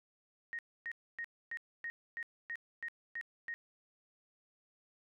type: tone bursts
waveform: sine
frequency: 1864.7 Hz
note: A#6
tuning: in tune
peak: -38 dBFS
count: 10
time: 0.53-3.54 s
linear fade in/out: 0 ms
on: 58 ms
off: 270 ms
effects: none